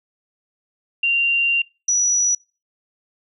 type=tone pair in turn; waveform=sine; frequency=2772 / 5874 Hz; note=F7 / F#8; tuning=-14 / -13 cents; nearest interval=octave + minor second; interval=1301 cents; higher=second; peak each=-15 dBFS; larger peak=neither; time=1.03-1.62 / 1.88-2.35 s; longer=first; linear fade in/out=5 ms; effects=noise-tail reverb RT60 0.3 s tail -24 dB re dry